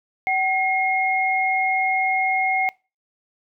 sine tone pair together, 760 / 2148 Hz, F#5 / C7, +46 / +45 cents, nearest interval octave + tritone, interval 1799 cents, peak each -21 dBFS, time 0.27-2.69 s, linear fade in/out 0 ms, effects noise-tail reverb RT60 0.3 s tail -24 dB re dry

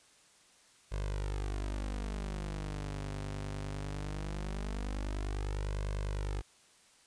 sawtooth tone with flanger, 49.92 Hz, G1, 32 cents sharp, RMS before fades -37 dBFS, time 0.91-6.42 s, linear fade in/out 20 ms, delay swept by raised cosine 1.9 to 7.6 ms, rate 0.2 Hz, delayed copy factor +0.75, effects white hiss -63 dBFS RMS until 7.06 s + resampled to 22050 Hz

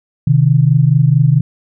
sine tone pair together, 129.41 / 153.9 Hz, C3 / D#3, -19 / -19 cents, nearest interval minor third, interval 300 cents, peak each -10 dBFS, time 0.27-1.41 s, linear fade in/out 5 ms, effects none

